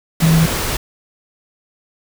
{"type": "tone in noise", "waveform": "sine", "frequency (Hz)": 162.5, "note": "E3", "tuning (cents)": -24, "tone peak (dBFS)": -9, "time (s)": [0.22, 0.46], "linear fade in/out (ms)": 5, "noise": "pink", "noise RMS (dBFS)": -20, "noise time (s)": [0.2, 0.77], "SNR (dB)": 8, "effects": []}